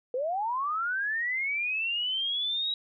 sine linear sweep, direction up, 478.1 to 3857 Hz, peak -27 dBFS, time 0.14-2.74 s, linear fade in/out 2 ms, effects none

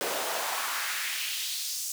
pink noise with high-pass filter sweep, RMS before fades -32 dBFS, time 0.01-1.92 s, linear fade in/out 0 ms, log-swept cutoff 420 to 6700 Hz, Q 1.7, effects none

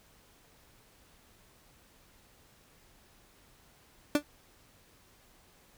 30% pulse tone with exponential decay, 293.7 Hz, D4, in tune, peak -17 dBFS, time 4.15-4.23 s, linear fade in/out 2 ms, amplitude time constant 17 ms, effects pink hiss -62 dBFS RMS until 5.77 s

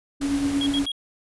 sine tone with tremolo, 280.9 Hz, C#4, 23 cents sharp, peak -18 dBFS, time 0.2-0.87 s, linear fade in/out 50 ms, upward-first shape triangle, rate 8.8 Hz, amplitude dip 60%
pink noise, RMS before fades -34 dBFS, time 0.21-0.86 s, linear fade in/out 5 ms
triangle tone bursts, 3292 Hz, G#7, 16 cents flat, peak -23 dBFS, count 3, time 0.61-0.918 s, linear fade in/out 2 ms, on 54 ms, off 73 ms
effects resampled to 24000 Hz

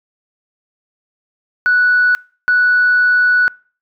sine tone bursts at uneven times, 1477 Hz, F#6, 3 cents flat, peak -8 dBFS, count 2, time 1.66-2.15 / 2.48-3.48 s, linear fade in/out 0 ms, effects noise-tail reverb RT60 0.4 s tail -25 dB re dry + tanh soft clip ceiling -5 dBFS

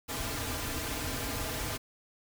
pink noise with comb filter, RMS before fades -35 dBFS, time 0.08-1.78 s, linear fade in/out 20 ms, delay 5.4 ms, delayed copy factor -0.9, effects none

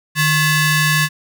sawtooth ring-modulated tone, 932.3 Hz, A#5, in tune, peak -6 dBFS, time 0.15-1.09 s, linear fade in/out 50 ms, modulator 780 Hz, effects none

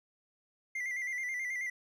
triangle tone with vibrato, 2041 Hz, C7, 44 cents flat, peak -32 dBFS, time 0.75-1.7 s, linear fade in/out 5 ms, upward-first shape square, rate 9.3 Hz, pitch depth 55 cents each way, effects none

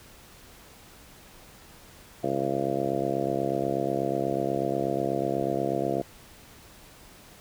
harmonic tone, 68.2 Hz, C#2, 28 cents flat, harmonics 2 / 3 / 4 / 5 / 6 / 7 / 8 / 9 / 10, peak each -36 / -36 / -35 / -31 / -34 / -34 / -34 / -36 / -31 dBFS, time 2.23-6.02 s, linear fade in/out 10 ms, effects pink hiss -51 dBFS RMS until 7.4 s

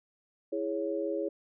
sine chord, C# minor, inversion first, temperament equal, 329.6 / 415.3 / 554.4 Hz, E4 / G#4 / C#5, 0 / 0 / 0 cents, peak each -34 dBFS, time 0.52-1.29 s, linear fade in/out 10 ms, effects none

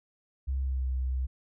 sine tone with pitch glide, 66.8 to 64.52 Hz, C2 to C2, +36 to -24 cents, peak -26 dBFS, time 0.47-1.27 s, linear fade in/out 20 ms, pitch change -60 cents, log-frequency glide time 0.61-0.85 s, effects tanh soft clip ceiling -23 dBFS

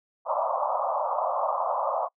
pink band-pass noise, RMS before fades -27 dBFS, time 0.25-2.09 s, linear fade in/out 50 ms, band 550 to 1200 Hz, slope 96 dB/octave, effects noise-tail reverb RT60 0.1 s tail -25 dB re dry

